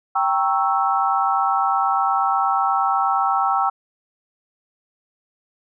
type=chord; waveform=sine; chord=G diminished seventh; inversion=none; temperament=equal with one note detuned; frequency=784 / 932.3 / 1103.6 / 1318.5 Hz; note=G5 / Bb5 / Db6 / Fb6; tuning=0 / 0 / -8 / 0 cents; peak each=-20 / -25 / -24 / -21 dBFS; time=0.15-3.7 s; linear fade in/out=10 ms; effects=none